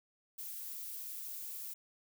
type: noise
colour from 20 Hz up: violet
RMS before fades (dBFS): -44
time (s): 0.38-1.74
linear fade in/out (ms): 10
effects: none